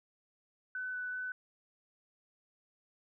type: tone with pitch steps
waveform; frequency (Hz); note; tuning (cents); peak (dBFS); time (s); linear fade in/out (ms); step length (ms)
sine; 1507 / 1493 / 1503; F#6 / F#6 / F#6; +31 / +15 / +27; -36; 0.75-1.32; 2; 190
effects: none